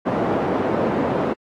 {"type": "band-pass noise", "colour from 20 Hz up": "pink", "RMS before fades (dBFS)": -21, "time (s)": [0.05, 1.34], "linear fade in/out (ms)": 20, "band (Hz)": [210, 780], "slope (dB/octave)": 12, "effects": ["high-pass 80 Hz 12 dB/octave", "AAC 48 kbps"]}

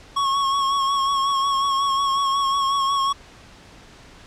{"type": "tone with vibrato", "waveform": "square", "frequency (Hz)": 1100, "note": "C#6", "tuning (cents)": -14, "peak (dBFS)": -19, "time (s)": [0.16, 3.13], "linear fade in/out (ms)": 10, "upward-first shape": "sine", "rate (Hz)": 5.5, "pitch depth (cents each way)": 33, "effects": ["pink hiss -46 dBFS RMS until 4.26 s", "low-pass 6000 Hz 12 dB/octave"]}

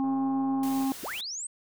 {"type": "harmonic tone", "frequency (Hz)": 268.7, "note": "C4", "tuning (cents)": 46, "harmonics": [1, 3, 4], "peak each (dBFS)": [-25, -34, -42], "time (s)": [0, 0.92], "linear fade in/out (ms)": 0}
{"type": "click train", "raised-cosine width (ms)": 1, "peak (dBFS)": -33, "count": 112, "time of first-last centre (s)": [0.04, 0.844], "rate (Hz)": 138}
{"type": "noise", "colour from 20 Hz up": "white", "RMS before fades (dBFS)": -42, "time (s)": [0.63, 1.21], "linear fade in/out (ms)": 2}
{"type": "linear sweep", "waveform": "sine", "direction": "up", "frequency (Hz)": [151.4, 8500], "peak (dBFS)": -33, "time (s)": [1.03, 1.47], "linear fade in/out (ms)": 5}
{"effects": []}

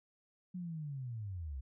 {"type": "linear sweep", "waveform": "sine", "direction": "down", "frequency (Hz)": [185, 61.74], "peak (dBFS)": -39, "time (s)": [0.54, 1.61], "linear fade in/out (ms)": 10, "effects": []}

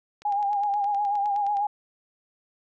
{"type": "click train", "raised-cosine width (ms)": 0.2, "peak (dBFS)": -29, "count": 14, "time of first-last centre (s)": [0.22, 1.57], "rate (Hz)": 9.63}
{"type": "tone with vibrato", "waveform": "sine", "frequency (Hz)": 815, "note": "G#5", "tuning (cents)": -33, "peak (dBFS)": -22, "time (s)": [0.25, 1.67], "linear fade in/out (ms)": 5, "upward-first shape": "sine", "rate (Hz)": 8.1, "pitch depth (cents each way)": 47}
{"effects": []}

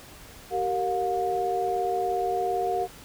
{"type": "tone cluster", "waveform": "sine", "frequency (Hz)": [384.9, 462.2, 716], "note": ["G4", "A#4", "F5"], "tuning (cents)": [-32, -15, 43], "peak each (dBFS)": [-29, -31, -26], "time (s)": [0.5, 2.88], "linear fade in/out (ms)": 50, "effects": ["pink hiss -47 dBFS RMS until 3.04 s"]}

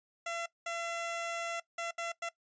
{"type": "tone bursts at uneven times", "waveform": "15% pulse", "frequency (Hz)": 677, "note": "E5", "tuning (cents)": 46, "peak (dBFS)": -29, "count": 5, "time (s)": [[0.26, 0.46], [0.66, 1.6], [1.78, 1.91], [1.98, 2.12], [2.22, 2.29]], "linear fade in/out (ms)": 5, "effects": ["noise-tail reverb RT60 0.1 s tail -18 dB re dry", "resampled to 16000 Hz"]}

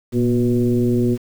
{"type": "tone with frequency modulation", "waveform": "sine", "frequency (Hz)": 240.5, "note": "B3", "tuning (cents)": -46, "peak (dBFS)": -14, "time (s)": [0.12, 1.18], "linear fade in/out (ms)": 50, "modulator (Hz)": 125, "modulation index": 1.2, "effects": ["7-bit"]}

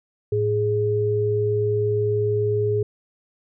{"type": "tone pair together", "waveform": "sine", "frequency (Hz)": [108.9, 416.7], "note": ["A2", "G#4"], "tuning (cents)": [-17, 6], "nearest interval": "octave + major seventh", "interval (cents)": 2323, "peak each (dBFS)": [-23, -20], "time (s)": [0.32, 2.83], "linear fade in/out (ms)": 5, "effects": []}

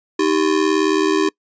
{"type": "ring-modulated tone", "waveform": "square", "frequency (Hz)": 352, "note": "F4", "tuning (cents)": 14, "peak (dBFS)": -12, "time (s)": [0.19, 1.29], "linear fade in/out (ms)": 5, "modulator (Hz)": 39.4, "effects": ["noise-tail reverb RT60 0.1 s tail -25 dB re dry", "resampled to 16000 Hz"]}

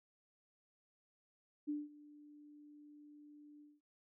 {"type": "tone with ADSR envelope", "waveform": "sine", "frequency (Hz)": 295.5, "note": "D4", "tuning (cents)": 11, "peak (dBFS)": -35, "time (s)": [1.67, 3.81], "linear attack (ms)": 24, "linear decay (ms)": 190, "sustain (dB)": -21, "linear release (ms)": 200, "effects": []}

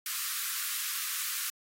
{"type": "high-pass noise", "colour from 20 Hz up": "white", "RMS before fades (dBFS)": -34, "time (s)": [0.06, 1.5], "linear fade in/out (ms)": 2, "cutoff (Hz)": 1100, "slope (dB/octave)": 96, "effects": ["AAC 48 kbps"]}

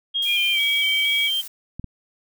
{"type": "tone with vibrato", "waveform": "sine", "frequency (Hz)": 3200, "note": "G7", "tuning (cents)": 35, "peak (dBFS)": -20, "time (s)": [0.14, 1.42], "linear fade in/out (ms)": 20, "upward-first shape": "square", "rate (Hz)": 2.2, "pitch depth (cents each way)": 28}
{"type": "noise", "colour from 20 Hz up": "blue", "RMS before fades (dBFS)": -36, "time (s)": [0.22, 1.48], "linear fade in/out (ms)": 5}
{"type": "tone with pitch glide", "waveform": "sine", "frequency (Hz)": [2411, 2286], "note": ["D7", "D7"], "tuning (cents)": [45, -47], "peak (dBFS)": -21, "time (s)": [0.25, 1.31], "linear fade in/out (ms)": 50, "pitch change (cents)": -92, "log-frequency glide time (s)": [0.52, 0.58]}
{"type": "clicks", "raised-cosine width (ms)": 5, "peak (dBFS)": -20, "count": 2, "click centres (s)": [1.796, 1.843]}
{"effects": []}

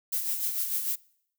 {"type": "noise with tremolo", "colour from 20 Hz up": "violet", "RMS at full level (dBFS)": -28, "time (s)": [0.12, 0.96], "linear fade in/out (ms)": 10, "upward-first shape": "sine", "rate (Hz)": 6.7, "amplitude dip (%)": 50, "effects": ["noise-tail reverb RT60 0.7 s tail -24 dB re dry"]}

